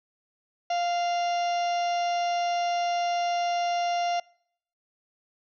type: harmonic tone with a mistuned harmonic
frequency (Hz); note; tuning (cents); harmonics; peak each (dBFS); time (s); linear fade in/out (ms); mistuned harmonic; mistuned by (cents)
698.5; F5; 0; 1 / 2 / 3 / 4 / 5 / 6 / 7 / 8 / 9; -24 / -42 / -41 / -38 / -45 / -45 / -52 / -42 / -52; 0.7-4.2; 5; 3; -16
effects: noise-tail reverb RT60 0.7 s tail -26 dB re dry